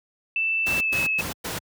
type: tone with pitch glide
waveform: sine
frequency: 2653 to 2592 Hz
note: E7 to E7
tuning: +10 to -30 cents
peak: -21 dBFS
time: 0.36-1.21 s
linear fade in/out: 2 ms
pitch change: -40 cents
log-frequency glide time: 0.77-0.95 s
type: noise bursts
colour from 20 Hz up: pink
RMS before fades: -30 dBFS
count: 4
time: 0.66-1.59 s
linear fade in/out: 10 ms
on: 150 ms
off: 110 ms
effects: high-pass 80 Hz 12 dB/octave